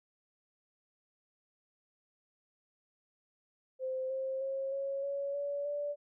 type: tone with pitch steps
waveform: sine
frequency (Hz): 520 / 529.7 / 539.6 / 549.6 / 559.9 / 570.3 / 581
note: C5 / C5 / C#5 / C#5 / C#5 / C#5 / D5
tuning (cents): -11 / +21 / -47 / -15 / +17 / +49 / -19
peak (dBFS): -33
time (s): 3.79-5.96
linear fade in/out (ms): 50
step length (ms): 310
effects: none